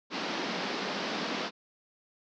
pink band-pass noise, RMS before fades -34 dBFS, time 0.1-1.51 s, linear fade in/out 50 ms, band 180 to 5400 Hz, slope 48 dB/octave, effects none

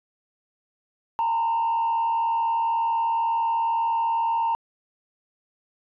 sine tone with frequency modulation, 918 Hz, A#5, 27 cents flat, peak -19 dBFS, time 1.19-4.55 s, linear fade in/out 0 ms, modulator 78.1 Hz, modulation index 0.44, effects tanh soft clip ceiling -18 dBFS

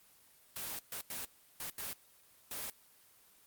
white noise bursts at uneven times, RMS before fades -41 dBFS, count 6, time 0.56-0.79 / 0.92-1.01 / 1.1-1.25 / 1.6-1.7 / 1.78-1.93 / 2.51-2.7 s, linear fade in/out 2 ms, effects white hiss -64 dBFS RMS until 3.46 s + Opus 24 kbps

